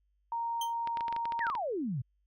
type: tone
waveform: sine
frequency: 930 Hz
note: A#5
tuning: 4 cents flat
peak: -31 dBFS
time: 0.32-1.5 s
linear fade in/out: 2 ms
type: tone with exponential decay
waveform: sawtooth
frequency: 3136 Hz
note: G7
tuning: in tune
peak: -30 dBFS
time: 0.61-0.74 s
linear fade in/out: 5 ms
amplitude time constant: 28 ms
type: clicks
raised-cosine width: 0.3 ms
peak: -24 dBFS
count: 12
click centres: 0.874 / 0.972 / 1.008 / 1.082 / 1.126 / 1.164 / 1.255 / 1.322 / 1.392 / 1.468 / 1.5 / 1.552 s
type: exponential sweep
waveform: sine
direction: down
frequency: 1985 to 113.5 Hz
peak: -31 dBFS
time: 1.4-2.02 s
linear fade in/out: 10 ms
effects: added 50 Hz sine -70 dBFS peak until 2.26 s